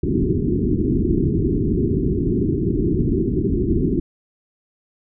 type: low-pass noise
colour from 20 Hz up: white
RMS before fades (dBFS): -19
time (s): 0.03-4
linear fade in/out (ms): 5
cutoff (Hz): 400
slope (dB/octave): 96
effects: none